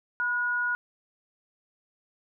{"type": "tone pair together", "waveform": "sine", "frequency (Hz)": [987.8, 1447.1], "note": ["B5", "F#6"], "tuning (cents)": [0, -39], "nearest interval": "perfect fifth", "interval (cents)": 661, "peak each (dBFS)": [-35, -25], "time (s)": [0.2, 0.75], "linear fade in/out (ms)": 0, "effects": []}